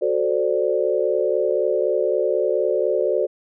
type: chord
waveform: sine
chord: D dominant seventh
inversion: first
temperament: equal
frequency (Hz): 370 / 440 / 523.3 / 587.3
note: F#4 / A4 / C5 / D5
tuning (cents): 0 / 0 / 0 / 0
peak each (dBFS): -23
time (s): 0.01-3.27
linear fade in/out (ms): 20
effects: none